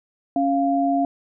sine tone pair together, 277.2 / 695.7 Hz, C#4 / F5, 0 / -7 cents, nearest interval octave + major third, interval 1593 cents, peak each -20 dBFS, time 0.36-1.05 s, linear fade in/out 2 ms, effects none

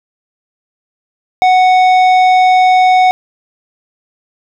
triangle tone with tanh clipping, 740 Hz, F#5, in tune, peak -7 dBFS, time 1.42-3.11 s, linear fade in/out 0 ms, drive 15 dB, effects none

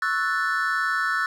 triangle chord, F# minor seventh, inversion second, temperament equal, 1108.7 / 1318.5 / 1480 / 1760 Hz, C#6 / E6 / F#6 / A6, 0 / 0 / 0 / 0 cents, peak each -30 / -25 / -24 / -25 dBFS, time 0.02-1.26 s, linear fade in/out 2 ms, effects none

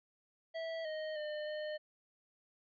square tone with pitch steps, 654 / 622 / 604 / 609 Hz, E5 / D#5 / D5 / D#5, -14 / -1 / +48 / -37 cents, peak -39 dBFS, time 0.54-1.78 s, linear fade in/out 20 ms, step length 310 ms, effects resampled to 11025 Hz

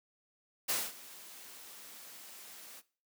white noise with ADSR envelope, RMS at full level -31 dBFS, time 0.68-2.82 s, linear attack 19 ms, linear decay 220 ms, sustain -20 dB, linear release 34 ms, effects noise-tail reverb RT60 0.4 s tail -19 dB re dry + high-pass 200 Hz 12 dB/octave

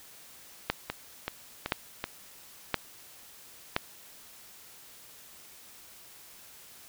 two click trains, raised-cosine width 0.3 ms, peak -9 / -15 dBFS, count 4 / 4, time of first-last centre 0.7-3.764 / 0.9-2.041 s, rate 0.979 / 2.63 Hz, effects white hiss -52 dBFS RMS until 6.88 s

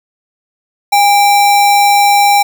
sine tone with sample-and-hold, 814 Hz, G#5, 35 cents flat, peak -5 dBFS, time 0.92-2.43 s, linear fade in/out 10 ms, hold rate 3150 Hz, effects none

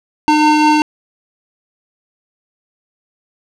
square tone pair together, 304.1 / 907.3 Hz, D#4 / A#5, -40 / -47 cents, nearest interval octave + perfect fifth, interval 1893 cents, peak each -12 dBFS, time 0.28-0.82 s, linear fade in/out 0 ms, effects low-pass 5000 Hz 12 dB/octave

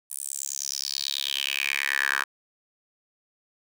10% pulse tone with high-pass filter sweep, 69.3 Hz, C#2, in tune, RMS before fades -29 dBFS, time 0.1-2.24 s, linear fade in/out 10 ms, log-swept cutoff 9900 to 1400 Hz, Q 5.1, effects none

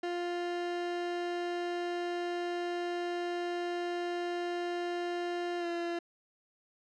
30% pulse tone with pitch glide, 350 to 342.8 Hz, F4 to F4, +4 to -32 cents, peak -30 dBFS, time 0.03-5.99 s, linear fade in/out 5 ms, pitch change -36 cents, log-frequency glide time 5.59-5.66 s, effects low-pass 4000 Hz 12 dB/octave

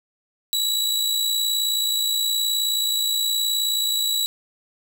sawtooth tone with amplitude modulation, 3911 Hz, B7, 18 cents flat, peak -15 dBFS, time 0.53-4.26 s, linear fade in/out 0 ms, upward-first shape sine, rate 59 Hz, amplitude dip 45%, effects none

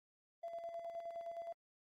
triangle tone with tremolo, 676 Hz, E5, 43 cents sharp, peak -38 dBFS, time 0.43-1.53 s, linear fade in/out 10 ms, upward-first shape square, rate 9.6 Hz, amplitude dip 55%, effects tanh soft clip ceiling -39 dBFS + AAC 48 kbps

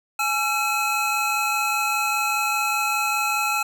square tone cluster, 838 / 1354 / 2559 Hz, G#5 / E6 / D#7, +15 / +46 / +48 cents, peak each -27 / -26 / -25 dBFS, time 0.19-3.63 s, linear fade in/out 5 ms, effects none

